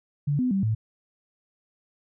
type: tone with pitch steps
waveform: sine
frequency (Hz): 144.4 / 251.9 / 194.4 / 109.9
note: D3 / B3 / G3 / A2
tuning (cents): -29 / +34 / -14 / -2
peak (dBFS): -21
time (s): 0.27-0.75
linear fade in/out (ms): 10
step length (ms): 120
effects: none